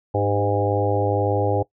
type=harmonic tone with a mistuned harmonic; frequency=101.9 Hz; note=G#2; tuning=32 cents flat; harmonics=1 / 3 / 4 / 5 / 6 / 7 / 8; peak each=-23 / -28 / -26 / -24 / -29 / -31 / -26 dBFS; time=0.14-1.63 s; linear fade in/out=10 ms; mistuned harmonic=4; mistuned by=-22 cents; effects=noise-tail reverb RT60 0.1 s tail -20 dB re dry